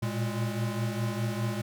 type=tone cluster; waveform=square; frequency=114.7 / 119.6 / 205.9 Hz; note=A#2 / A#2 / G#3; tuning=-28 / +45 / -15 cents; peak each=-32 / -35 / -35 dBFS; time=0.02-1.62 s; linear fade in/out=10 ms; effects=none